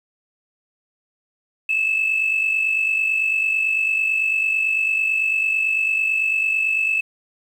sine tone pair together, 2610 / 2659 Hz, E7 / E7, -18 / +14 cents, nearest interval unison, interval 32 cents, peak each -17 / -24 dBFS, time 1.69-7.01 s, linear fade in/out 5 ms, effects tanh soft clip ceiling -12 dBFS + 8-bit

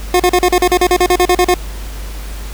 25% pulse tone bursts, 359.7 Hz, F#4, 49 cents flat, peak -4 dBFS, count 15, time 0.14-1.541 s, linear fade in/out 2 ms, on 57 ms, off 39 ms, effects added 50 Hz sine -23 dBFS peak until 2.53 s + pink hiss -33 dBFS RMS until 2.53 s

